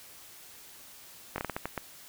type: slowing click train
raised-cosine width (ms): 0.5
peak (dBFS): -17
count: 8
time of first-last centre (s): 1.36-1.777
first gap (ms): 21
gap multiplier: 1.34
effects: white hiss -51 dBFS RMS until 2.08 s